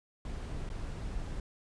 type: noise with dropouts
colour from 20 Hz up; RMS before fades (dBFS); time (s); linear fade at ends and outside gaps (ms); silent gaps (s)
brown; -38; 0.25-1.4; 2; 0.691-0.7
effects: resampled to 22050 Hz